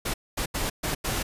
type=noise bursts at uneven times; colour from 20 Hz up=pink; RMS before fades=-28 dBFS; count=5; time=0.05-0.14 / 0.37-0.46 / 0.54-0.7 / 0.83-0.95 / 1.04-1.23 s; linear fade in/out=10 ms; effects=resampled to 32000 Hz